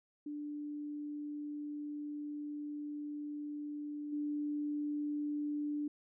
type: tone with level steps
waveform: sine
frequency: 294.8 Hz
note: D4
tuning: 7 cents sharp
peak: -39 / -34 dBFS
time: 0.26-5.88 s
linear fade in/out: 5 ms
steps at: 4.12 s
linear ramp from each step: 10 ms
effects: none